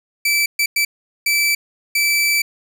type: tone bursts at uneven times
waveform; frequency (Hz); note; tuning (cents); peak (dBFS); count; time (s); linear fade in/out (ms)
sawtooth; 2319; D7; -22; -11; 5; 0.25-0.46 / 0.59-0.66 / 0.76-0.85 / 1.26-1.55 / 1.95-2.42; 5
effects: none